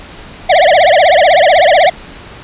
square tone with vibrato, 659.3 Hz, E5, in tune, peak -5 dBFS, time 0.49-1.9 s, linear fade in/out 10 ms, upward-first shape triangle, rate 16 Hz, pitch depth 290 cents each way, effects pink hiss -32 dBFS RMS until 2.43 s + resampled to 8000 Hz

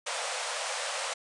pink band-pass noise, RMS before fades -34 dBFS, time 0.06-1.14 s, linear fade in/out 10 ms, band 490 to 9700 Hz, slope 96 dB/octave, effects none

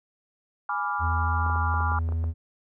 sine chord, G# diminished seventh, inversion none, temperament equal, 830.6 / 987.8 / 1174.7 / 1396.9 Hz, G#5 / B5 / D6 / F6, 0 / 0 / 0 / 0 cents, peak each -31 / -32 / -30 / -31 dBFS, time 0.69-1.99 s, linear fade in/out 2 ms
triangle tone with pitch glide, 82.7 to 81.94 Hz, E2 to E2, +6 to -10 cents, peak -22 dBFS, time 0.99-2.34 s, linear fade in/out 50 ms, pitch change -16 cents, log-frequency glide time 1.64-1.93 s
clicks, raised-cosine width 1 ms, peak -26 dBFS, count 9, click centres 1.464 / 1.498 / 1.559 / 1.741 / 1.806 / 1.918 / 2.089 / 2.123 / 2.241 s
effects none

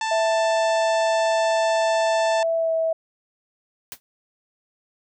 harmonic tone, 884 Hz, A5, 8 cents sharp, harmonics 1 / 2 / 3 / 4 / 5 / 6 / 7 / 8 / 9, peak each -24 / -30 / -34 / -36 / -38 / -40 / -41 / -42 / -43 dBFS, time 0.01-2.43 s, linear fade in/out 2 ms
sine tone with pitch glide, 659.3 to 649.8 Hz, E5 to E5, 0 to -25 cents, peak -19 dBFS, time 0.11-2.93 s, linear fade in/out 5 ms, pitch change -25 cents, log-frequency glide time 2.56-2.73 s
white noise with exponential decay, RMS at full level -30 dBFS, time 3.92-4 s, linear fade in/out 0 ms, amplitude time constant 16 ms
effects none

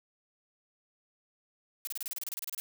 blue noise bursts, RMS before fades -37 dBFS, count 15, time 1.85-2.6 s, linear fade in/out 0 ms, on 22 ms, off 30 ms, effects none

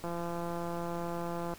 click train, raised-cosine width 1 ms, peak -24 dBFS, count 257, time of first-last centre 0.04-1.537 s, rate 171 Hz, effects pink hiss -52 dBFS RMS until 1.58 s

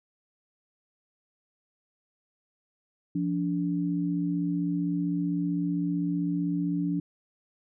sine tone pair together, 173.17 / 288.8 Hz, F3 / D4, -14 / -29 cents, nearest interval major sixth, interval 885 cents, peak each -28 dBFS, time 3.15-7 s, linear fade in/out 5 ms, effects none

